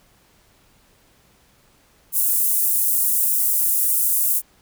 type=high-pass noise; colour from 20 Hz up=pink; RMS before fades=-19 dBFS; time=2.12-4.42 s; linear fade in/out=50 ms; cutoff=10000 Hz; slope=24 dB/octave; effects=pink hiss -57 dBFS RMS until 4.61 s